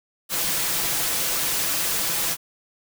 white noise with comb filter, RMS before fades -24 dBFS, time 0.29-2.37 s, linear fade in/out 50 ms, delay 6 ms, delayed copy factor +0.5, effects none

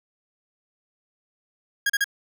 40% pulse tone bursts, 1637 Hz, G#6, 25 cents flat, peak -18 dBFS, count 3, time 1.86-2.043 s, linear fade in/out 5 ms, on 37 ms, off 36 ms, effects none

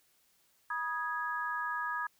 sine chord, G# minor, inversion first, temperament equal with one note detuned, 968.6 / 1244.5 / 1661.2 Hz, B5 / D#6 / G#6, -34 / 0 / 0 cents, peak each -38 / -37 / -36 dBFS, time 0.7-2.07 s, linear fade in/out 5 ms, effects white hiss -70 dBFS RMS until 2.19 s

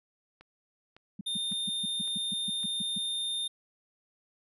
click train, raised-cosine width 0.3 ms, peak -36 dBFS, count 5, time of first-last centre 0.41-2.632 s, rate 1.8 Hz
sine tone bursts, 197.5 Hz, G3, 13 cents sharp, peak -34 dBFS, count 12, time 1.19-2.982 s, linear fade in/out 5 ms, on 21 ms, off 140 ms
square tone, 3631 Hz, A#7, 46 cents flat, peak -31 dBFS, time 1.26-3.48 s, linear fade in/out 10 ms
effects resampled to 32000 Hz

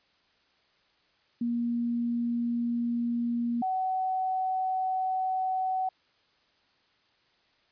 sine tone pair in turn, 236.8 / 751.8 Hz, A#3 / F#5, +27 / +27 cents, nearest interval octave + minor sixth, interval 2000 cents, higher second, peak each -26 dBFS, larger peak neither, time 1.41-3.62 / 3.62-5.89 s, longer second, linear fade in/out 5 ms, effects white hiss -67 dBFS RMS until 7.71 s + resampled to 11025 Hz

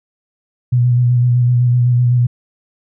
sine tone with vibrato, 122.6 Hz, B2, 12 cents flat, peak -9 dBFS, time 0.72-2.27 s, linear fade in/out 10 ms, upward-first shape square, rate 7.9 Hz, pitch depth 21 cents each way, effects none

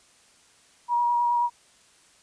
sine tone with vibrato, 957 Hz, A#5, 45 cents sharp, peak -20 dBFS, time 0.88-1.5 s, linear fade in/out 50 ms, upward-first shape square, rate 9.4 Hz, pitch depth 11 cents each way, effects white hiss -58 dBFS RMS until 2.22 s + resampled to 22050 Hz

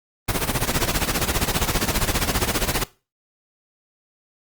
pink noise with tremolo, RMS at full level -19 dBFS, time 0.28-2.84 s, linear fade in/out 10 ms, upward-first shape sine, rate 15 Hz, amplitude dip 80%, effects noise-tail reverb RT60 0.3 s tail -19 dB re dry + Opus 32 kbps

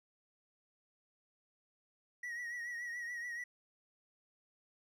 triangle tone with vibrato, 1911 Hz, A#6, 43 cents sharp, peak -38 dBFS, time 2.23-3.44 s, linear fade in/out 5 ms, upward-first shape triangle, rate 7 Hz, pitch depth 60 cents each way, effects none

